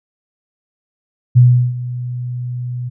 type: tone with ADSR envelope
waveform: sine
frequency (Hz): 123.47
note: B2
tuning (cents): 0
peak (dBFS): -3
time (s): 1.35-2.9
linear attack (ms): 22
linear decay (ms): 360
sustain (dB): -17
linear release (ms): 21
effects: none